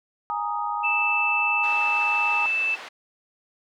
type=chord; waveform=sine; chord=Ab suspended second; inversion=none; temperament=equal; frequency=830.6 / 932.3 / 1244.5 Hz; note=Ab5 / Bb5 / Eb6; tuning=0 / 0 / 0 cents; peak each=-29 dBFS; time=0.3-2.46 s; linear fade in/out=0 ms
type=tone; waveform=sine; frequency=2641 Hz; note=E7; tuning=3 cents sharp; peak=-21 dBFS; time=0.83-2.76 s; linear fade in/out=20 ms
type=band-pass noise; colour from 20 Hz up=pink; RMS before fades=-40 dBFS; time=1.63-2.89 s; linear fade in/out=10 ms; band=800 to 3200 Hz; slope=12 dB/octave
effects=none